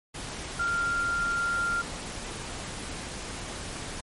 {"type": "tone in noise", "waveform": "sine", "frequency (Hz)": 1391, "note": "F6", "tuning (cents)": -7, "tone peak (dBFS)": -25, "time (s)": [0.59, 1.82], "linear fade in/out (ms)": 10, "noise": "pink", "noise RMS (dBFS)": -37, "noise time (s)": [0.14, 4.01], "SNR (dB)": 9, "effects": ["MP3 48 kbps"]}